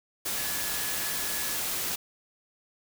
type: tone in noise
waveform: sine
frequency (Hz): 1701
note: G#6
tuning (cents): +41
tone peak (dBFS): -41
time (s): 0.36-1.57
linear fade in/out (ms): 10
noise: white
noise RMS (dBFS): -31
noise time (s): 0.25-1.96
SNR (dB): -13
effects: none